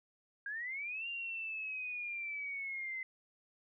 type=linear two-way sweep; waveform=sine; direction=up then down; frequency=1600 to 2794 to 2045 Hz; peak=-38 dBFS; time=0.46-3.03 s; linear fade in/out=2 ms; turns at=1.08 s; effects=none